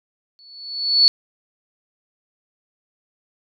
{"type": "tone with exponential growth", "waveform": "sine", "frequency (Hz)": 4432, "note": "C#8", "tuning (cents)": -1, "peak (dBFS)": -7, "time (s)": [0.39, 1.08], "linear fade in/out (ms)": 0, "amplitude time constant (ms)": 150, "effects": []}